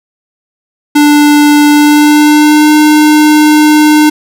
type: tone with pitch glide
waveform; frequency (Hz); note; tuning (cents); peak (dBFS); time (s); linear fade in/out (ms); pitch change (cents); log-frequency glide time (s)
square; 294.5 to 303; D4 to D#4; +5 to -46; -3; 0.95-4.1; 10; +49; 1.69-2.73
effects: none